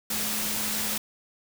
sine tone in noise, 213.1 Hz, G#3, 45 cents sharp, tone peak -38 dBFS, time 0.1-0.98 s, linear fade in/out 5 ms, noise white, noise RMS -29 dBFS, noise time 0.1-0.98 s, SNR -12 dB, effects none

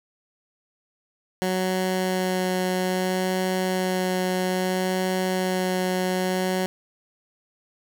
15% pulse tone with vibrato, 185 Hz, F#3, in tune, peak -16 dBFS, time 1.42-6.66 s, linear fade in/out 0 ms, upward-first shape sine, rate 0.61 Hz, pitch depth 9 cents each way, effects none

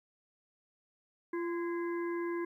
harmonic tone with a mistuned harmonic, 343.3 Hz, F4, 30 cents flat, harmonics 1 / 3 / 5 / 6, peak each -33 / -43 / -47 / -49 dBFS, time 1.33-2.45 s, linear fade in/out 5 ms, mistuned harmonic 5, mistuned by -71 cents, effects 12-bit

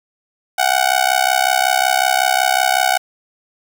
sawtooth tone with amplitude modulation, 745 Hz, F#5, 12 cents sharp, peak -5 dBFS, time 0.58-2.98 s, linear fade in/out 10 ms, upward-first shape sine, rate 65.4 Hz, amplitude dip 100%, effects 7-bit

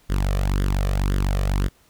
sawtooth tone with flanger, 48.01 Hz, G1, 35 cents flat, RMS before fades -21 dBFS, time 0.09-1.69 s, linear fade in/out 20 ms, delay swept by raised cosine 0.59 to 1.69 ms, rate 1.9 Hz, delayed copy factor +0.7, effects pink hiss -58 dBFS RMS until 1.89 s

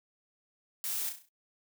blue noise with echo, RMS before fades -35 dBFS, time 0.84-1.09 s, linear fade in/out 0 ms, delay 33 ms, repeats 6, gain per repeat -6 dB, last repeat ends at 1.288 s, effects noise-tail reverb RT60 0.1 s tail -23 dB re dry

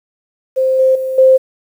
sine tone with level steps, 523.3 Hz, C5, in tune, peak -10 / -7 / -16 / -4 dBFS, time 0.56-1.38 s, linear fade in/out 20 ms, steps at 0.79 / 0.95 / 1.18 s, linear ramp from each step 5 ms, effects 7-bit

